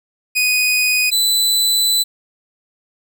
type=tone pair in turn; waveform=sawtooth; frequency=2489 / 3996 Hz; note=D#7 / B7; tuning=0 / +20 cents; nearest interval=minor sixth; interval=820 cents; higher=second; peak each=-10 dBFS; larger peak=neither; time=0.35-1.11 / 1.11-2.04 s; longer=second; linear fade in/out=20 ms; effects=none